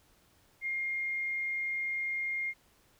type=tone; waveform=sine; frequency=2125 Hz; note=C7; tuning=26 cents sharp; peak=-31 dBFS; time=0.61-2.54 s; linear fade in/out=50 ms; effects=pink hiss -66 dBFS RMS until 2.99 s